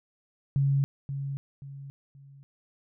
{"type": "tone with echo", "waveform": "sine", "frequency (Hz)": 138.59, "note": "C#3", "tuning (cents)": 0, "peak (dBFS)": -21, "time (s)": [0.56, 0.84], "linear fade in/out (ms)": 0, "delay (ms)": 530, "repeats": 3, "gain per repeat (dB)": -9, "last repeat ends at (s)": 2.43, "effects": []}